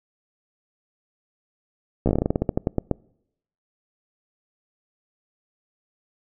slowing click train, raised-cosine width 2 ms, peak -7 dBFS, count 17, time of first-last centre 2.06-2.913 s, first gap 14 ms, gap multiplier 1.16, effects noise-tail reverb RT60 0.8 s tail -26 dB re dry

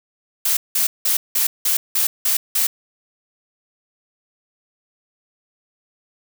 blue noise bursts, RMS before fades -18 dBFS, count 8, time 0.45-2.67 s, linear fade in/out 5 ms, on 120 ms, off 180 ms, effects none

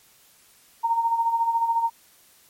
sine tone with tremolo, 922 Hz, A#5, 19 cents flat, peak -17 dBFS, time 0.83-1.9 s, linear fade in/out 20 ms, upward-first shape sine, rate 14 Hz, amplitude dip 60%, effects white hiss -56 dBFS RMS until 2.49 s + MP3 64 kbps

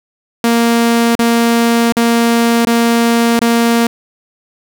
sawtooth tone with dropouts, 233.1 Hz, A#3, in tune, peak -5 dBFS, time 0.44-3.87 s, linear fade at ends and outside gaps 2 ms, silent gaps 1.153-1.192 / 1.923-1.968 / 2.651-2.67 / 3.392-3.415 s, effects none

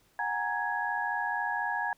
sine tone cluster, 735 / 819 / 933 / 1666 Hz, F#5 / G#5 / A#5 / G#6, -12 / -24 / +1 / +5 cents, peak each -37 / -35 / -34 / -32 dBFS, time 0.19-1.93 s, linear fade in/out 2 ms, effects pink hiss -66 dBFS RMS until 1.97 s

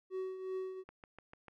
triangle tone with tremolo, 375.9 Hz, F#4, 27 cents sharp, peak -33 dBFS, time 0.1-0.84 s, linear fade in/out 50 ms, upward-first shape triangle, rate 2.7 Hz, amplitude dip 65%
click train, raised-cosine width 0.5 ms, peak -36 dBFS, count 5, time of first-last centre 0.89-1.483 s, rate 6.75 Hz
effects none

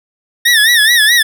25% pulse tone with vibrato, 1812 Hz, A#6, 50 cents flat, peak -3 dBFS, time 0.45-1.23 s, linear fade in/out 10 ms, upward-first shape sine, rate 4.7 Hz, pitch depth 130 cents each way, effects none

